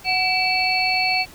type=tone cluster; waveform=sine; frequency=742 / 2300 / 2654 / 4418 Hz; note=F#5 / D7 / E7 / C#8; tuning=+5 / -37 / +11 / -7 cents; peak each=-23 dBFS; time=0.04-1.26 s; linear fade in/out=50 ms; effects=pink hiss -44 dBFS RMS until 1.34 s